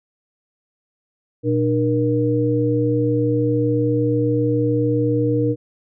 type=tone cluster; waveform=sine; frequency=120.2 / 301.1 / 473.5 Hz; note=B2 / D4 / A#4; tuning=-46 / +43 / +27 cents; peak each=-20 dBFS; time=1.43-5.56 s; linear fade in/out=50 ms; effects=none